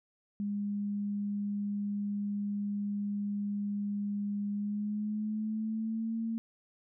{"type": "tone with pitch glide", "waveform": "sine", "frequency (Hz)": [203.9, 226.2], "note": ["G#3", "A3"], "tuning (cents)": [-32, 48], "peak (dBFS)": -31, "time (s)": [0.4, 6.38], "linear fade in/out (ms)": 0, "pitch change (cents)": 180, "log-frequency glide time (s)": [4.51, 6.17], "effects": []}